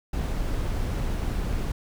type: noise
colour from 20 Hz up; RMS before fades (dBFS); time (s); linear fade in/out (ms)
brown; -27; 0.13-1.72; 5
effects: none